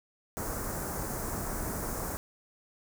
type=band-stop noise; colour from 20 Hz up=pink; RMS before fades=-35 dBFS; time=0.37-2.17 s; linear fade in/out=0 ms; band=1600 to 6400 Hz; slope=24 dB/octave; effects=none